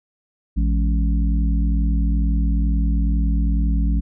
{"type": "harmonic tone with a mistuned harmonic", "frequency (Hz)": 56, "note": "A1", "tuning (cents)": 31, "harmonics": [1, 3, 4, 5], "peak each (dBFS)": [-16, -26, -28, -30], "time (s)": [0.56, 4.01], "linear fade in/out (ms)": 20, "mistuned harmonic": 4, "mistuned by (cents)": -110, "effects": []}